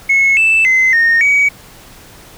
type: tone with pitch steps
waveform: sine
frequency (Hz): 2186 / 2643 / 2055 / 1842 / 2264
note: C#7 / E7 / C7 / A#6 / C#7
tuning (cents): -25 / +4 / -32 / -21 / +36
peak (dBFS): -6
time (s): 0.09-1.49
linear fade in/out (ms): 10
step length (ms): 280
effects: tanh soft clip ceiling -5 dBFS + pink hiss -39 dBFS RMS until 2.37 s